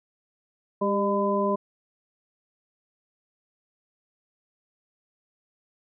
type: harmonic tone with a mistuned harmonic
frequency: 201.9 Hz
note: G#3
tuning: 49 cents flat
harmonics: 1 / 2 / 3 / 5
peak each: -27 / -27 / -27 / -27 dBFS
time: 0.81-1.56 s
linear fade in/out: 10 ms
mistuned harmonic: 2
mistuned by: -32 cents
effects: none